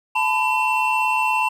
triangle tone cluster, 867 / 1004 / 2702 Hz, A5 / B5 / E7, -26 / +28 / +42 cents, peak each -20 dBFS, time 0.15-1.49 s, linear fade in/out 10 ms, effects none

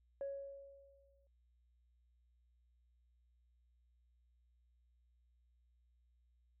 sine tone with exponential decay, 554.4 Hz, C#5, in tune, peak -37 dBFS, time 0.21-1.27 s, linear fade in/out 1 ms, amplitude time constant 230 ms, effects tanh soft clip ceiling -36 dBFS + added 60 Hz sine -70 dBFS peak until 6.6 s

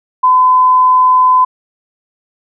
sine tone, 1015 Hz, B5, 47 cents sharp, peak -5 dBFS, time 0.23-1.45 s, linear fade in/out 10 ms, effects none

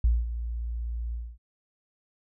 sine tone with ADSR envelope, 58 Hz, A#1, 8 cents flat, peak -17 dBFS, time 0.04-1.38 s, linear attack 4 ms, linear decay 210 ms, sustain -12 dB, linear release 250 ms, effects none

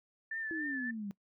sine tone with vibrato, 1766 Hz, A6, 6 cents sharp, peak -36 dBFS, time 0.31-0.91 s, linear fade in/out 5 ms, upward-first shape triangle, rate 3.5 Hz, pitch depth 51 cents each way
sine exponential sweep, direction down, 334.2 to 194.3 Hz, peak -37 dBFS, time 0.51-1.11 s, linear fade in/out 0 ms
effects noise-tail reverb RT60 0.1 s tail -21 dB re dry

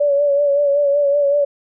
sine tone with vibrato, 571 Hz, D5, 49 cents flat, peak -12 dBFS, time 0-1.45 s, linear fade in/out 10 ms, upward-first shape sine, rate 5.3 Hz, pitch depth 39 cents each way, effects none

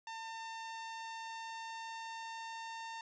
sawtooth tone with pitch glide, 902 to 907.7 Hz, A5 to A#5, +43 to -46 cents, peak -39 dBFS, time 0.07-3.01 s, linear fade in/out 2 ms, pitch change +11 cents, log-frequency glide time 0.3-2.88 s, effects resampled to 16000 Hz

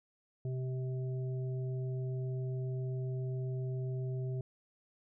harmonic tone, 129.1 Hz, C3, 23 cents flat, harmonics 1 / 3 / 5, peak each -34 / -44 / -52 dBFS, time 0.45-4.41 s, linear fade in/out 2 ms, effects none

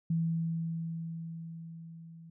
sine tone with level ramp, 164.81 Hz, E3, in tune, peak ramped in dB -26 to -48 dBFS, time 0.1-2.3 s, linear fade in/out 5 ms, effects none

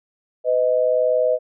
sine tone pair together, 504 / 624.6 Hz, B4 / D#5, +35 / +7 cents, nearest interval major third, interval 372 cents, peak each -18 dBFS, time 0.44-1.39 s, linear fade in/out 50 ms, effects none

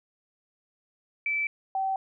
sine tone pair in turn, 2318 / 769.8 Hz, D7 / G5, -23 / -32 cents, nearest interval octave + perfect fifth, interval 1909 cents, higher first, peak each -25 dBFS, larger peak neither, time 1.26-1.47 / 1.75-1.96 s, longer neither, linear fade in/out 2 ms, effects none

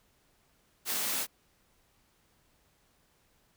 white high-pass noise, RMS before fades -32 dBFS, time 0.85-1.27 s, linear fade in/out 50 ms, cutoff 150 Hz, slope 24 dB/octave, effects pink hiss -69 dBFS RMS until 3.56 s

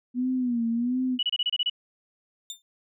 sine tone with vibrato, 243.2 Hz, B3, 26 cents flat, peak -23 dBFS, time 0.14-1.19 s, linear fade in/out 50 ms, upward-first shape sine, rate 1.4 Hz, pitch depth 100 cents each way
sine tone bursts, 2940 Hz, F#7, 12 cents flat, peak -22 dBFS, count 8, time 1.19-1.698 s, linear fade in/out 5 ms, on 39 ms, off 28 ms
30% pulse tone with exponential decay, 3602 Hz, A7, 40 cents sharp, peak -28 dBFS, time 2.5-2.62 s, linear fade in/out 1 ms, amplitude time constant 25 ms
effects none

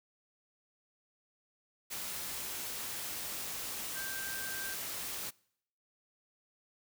sine tone in noise, 1571 Hz, G6, 3 cents sharp, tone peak -41 dBFS, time 3.95-4.75 s, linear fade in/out 20 ms, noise white, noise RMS -40 dBFS, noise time 1.9-5.31 s, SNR -4 dB, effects noise-tail reverb RT60 0.7 s tail -25 dB re dry

